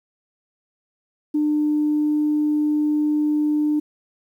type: tone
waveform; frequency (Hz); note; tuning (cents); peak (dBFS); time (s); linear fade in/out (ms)
sine; 300.1; D4; +38; -16; 1.34-3.8; 10
effects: tanh soft clip ceiling -12 dBFS + 9-bit